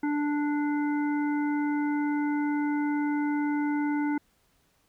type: harmonic tone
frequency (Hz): 293.7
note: D4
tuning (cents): 0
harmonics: 1 / 3 / 5 / 7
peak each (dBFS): -25 / -35 / -39 / -42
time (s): 0.03-4.18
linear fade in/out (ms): 5
effects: pink hiss -68 dBFS RMS until 4.88 s